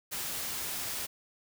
white noise, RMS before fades -36 dBFS, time 0.11-1.07 s, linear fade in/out 20 ms, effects none

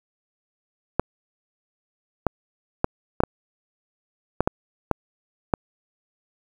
clicks, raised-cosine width 1 ms, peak -4 dBFS, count 9, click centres 0.996 / 2.267 / 2.844 / 3.204 / 3.236 / 4.406 / 4.475 / 4.913 / 5.538 s, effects 7-bit

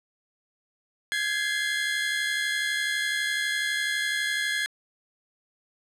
30% pulse tone cluster, 1611 / 1683 / 2077 Hz, G6 / G#6 / C7, +47 / +23 / -13 cents, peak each -30 / -25 / -28 dBFS, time 1.12-4.66 s, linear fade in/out 0 ms, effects low-pass 10000 Hz 12 dB/octave

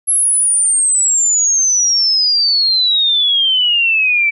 sine exponential sweep, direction down, 11175 to 2300 Hz, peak -10 dBFS, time 0.07-4.31 s, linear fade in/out 20 ms, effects none

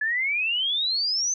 sine exponential sweep, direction up, 1700 to 6272 Hz, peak -22 dBFS, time 0.01-1.34 s, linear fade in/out 5 ms, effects none

